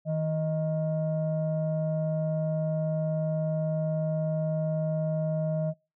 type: tone pair together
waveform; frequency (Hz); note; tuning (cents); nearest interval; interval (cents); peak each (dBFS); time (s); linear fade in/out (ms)
sine; 158.71 / 625; D#3 / D#5; +35 / +8; 2 octaves; 2373; -26 / -29; 0.05-5.74; 50
effects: noise-tail reverb RT60 0.3 s tail -26 dB re dry + tanh soft clip ceiling -20 dBFS